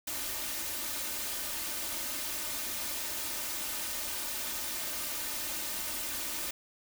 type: noise with comb filter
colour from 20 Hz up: white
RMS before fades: -36 dBFS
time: 0.07-6.51 s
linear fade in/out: 5 ms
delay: 3.3 ms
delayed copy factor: +0.65
effects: none